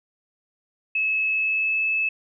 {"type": "tone with pitch glide", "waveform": "sine", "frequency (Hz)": [2591, 2608], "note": ["E7", "E7"], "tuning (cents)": [-30, -19], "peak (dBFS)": -20, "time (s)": [0.95, 2.09], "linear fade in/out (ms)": 5, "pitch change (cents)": 11, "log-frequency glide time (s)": [1.28, 1.81], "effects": []}